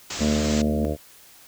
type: low-pass noise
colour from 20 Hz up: white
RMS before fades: -32 dBFS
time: 0.1-0.62 s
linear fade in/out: 5 ms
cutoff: 7700 Hz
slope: 96 dB/octave
type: harmonic tone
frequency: 75.4 Hz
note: D2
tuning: 46 cents sharp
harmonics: 1 / 2 / 3 / 4 / 5 / 6 / 7 / 8 / 9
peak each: -27 / -32 / -33 / -31 / -35 / -32 / -32 / -33 / -35 dBFS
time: 0.18-0.97 s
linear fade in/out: 50 ms
type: tone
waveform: sine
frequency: 223.1 Hz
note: A3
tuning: 24 cents sharp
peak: -22 dBFS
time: 0.21-0.85 s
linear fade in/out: 0 ms
effects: white hiss -50 dBFS RMS until 1.47 s